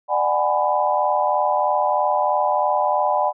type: chord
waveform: sine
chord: G# half-diminished seventh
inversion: second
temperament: just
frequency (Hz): 598 / 747.5 / 830.6 / 996.7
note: D5 / F#5 / G#5 / B5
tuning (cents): +31 / +17 / 0 / +16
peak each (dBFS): -22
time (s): 0.08-3.33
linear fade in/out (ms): 50
effects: none